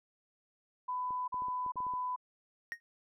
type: tone bursts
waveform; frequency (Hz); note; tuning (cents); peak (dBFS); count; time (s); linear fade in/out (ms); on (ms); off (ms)
sine; 1000; B5; +21; -33; 3; 0.88-2.162; 10; 400; 41
type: clicks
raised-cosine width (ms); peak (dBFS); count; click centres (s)
2; -39; 9; 1.107 / 1.343 / 1.421 / 1.484 / 1.663 / 1.758 / 1.804 / 1.867 / 1.937
type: tone with exponential decay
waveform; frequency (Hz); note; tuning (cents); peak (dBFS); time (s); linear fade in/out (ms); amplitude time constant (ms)
triangle; 1864.7; A#6; 0; -30; 2.72-2.8; 0; 16
effects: none